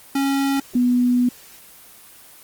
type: tone pair in turn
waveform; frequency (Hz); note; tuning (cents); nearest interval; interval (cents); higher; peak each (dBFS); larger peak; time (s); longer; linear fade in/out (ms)
square / sine; 275.2 / 246.3; C#4 / B3; -12 / -5; major second; 193; first; -18 / -14; second; 0.15-0.6 / 0.75-1.29; second; 5
effects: white hiss -45 dBFS RMS until 2.43 s + Opus 24 kbps